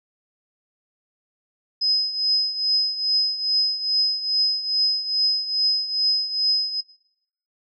sine tone with tremolo, 5060 Hz, D#8, 28 cents sharp, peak -16 dBFS, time 1.81-6.81 s, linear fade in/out 10 ms, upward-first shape triangle, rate 2.4 Hz, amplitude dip 80%, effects noise-tail reverb RT60 0.7 s tail -18 dB re dry

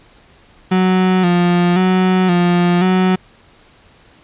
35% pulse tone with vibrato, 180.5 Hz, F#3, 43 cents flat, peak -9 dBFS, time 0.71-3.16 s, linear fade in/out 10 ms, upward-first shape square, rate 0.95 Hz, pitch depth 47 cents each way, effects pink hiss -48 dBFS RMS until 4.23 s + resampled to 8000 Hz

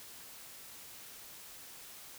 silence, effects white hiss -51 dBFS RMS until 2.18 s

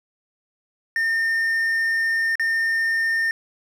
triangle tone with dropouts, 1816 Hz, A#6, 46 cents flat, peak -17 dBFS, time 0.96-3.31 s, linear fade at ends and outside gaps 1 ms, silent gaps 2.355-2.396 s, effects none

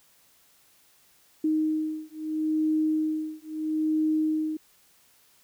sine beating tone pair, 311.1 / 311.86 Hz, D#4 / D#4, 0 / +4 cents, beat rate 0.76 Hz, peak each -27 dBFS, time 1.44-4.57 s, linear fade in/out 5 ms, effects white hiss -61 dBFS RMS until 5.43 s

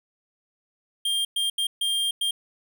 square tone bursts at uneven times, 3199 Hz, G7, 34 cents sharp, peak -23 dBFS, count 5, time 1.05-1.25 / 1.36-1.5 / 1.58-1.67 / 1.81-2.11 / 2.21-2.31 s, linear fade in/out 5 ms, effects none

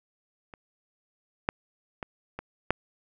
clicks, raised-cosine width 0.5 ms, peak -29 / -9 / -19 / -20 / -7 dBFS, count 5, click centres 0.538 / 1.489 / 2.028 / 2.39 / 2.706 s, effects none

